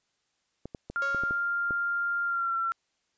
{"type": "clicks", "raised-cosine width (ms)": 2, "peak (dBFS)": -24, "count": 7, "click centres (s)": [0.656, 0.748, 0.9, 1.147, 1.236, 1.309, 1.708]}
{"type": "tone with pitch glide", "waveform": "sine", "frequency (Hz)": [1396.9, 1354], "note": ["F6", "E6"], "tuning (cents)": [0, 46], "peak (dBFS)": -26, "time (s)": [0.96, 2.72], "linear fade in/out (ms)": 0, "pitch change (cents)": -54, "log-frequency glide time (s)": [2.25, 2.57]}
{"type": "tone with exponential decay", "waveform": "sawtooth", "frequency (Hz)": 553, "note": "C#5", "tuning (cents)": -4, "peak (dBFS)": -30, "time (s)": [1.02, 1.62], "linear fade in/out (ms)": 1, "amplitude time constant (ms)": 130}
{"effects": ["white hiss -75 dBFS RMS until 3.17 s", "resampled to 16000 Hz"]}